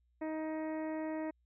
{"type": "harmonic tone", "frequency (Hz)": 313.9, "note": "D#4", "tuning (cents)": 15, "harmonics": [1, 2, 3, 4, 5, 6, 7, 8], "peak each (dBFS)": [-37, -41, -47, -57, -58, -52, -58, -64], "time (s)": [0.21, 1.31], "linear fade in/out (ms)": 10, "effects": ["added 60 Hz sine -70 dBFS peak until 1.45 s"]}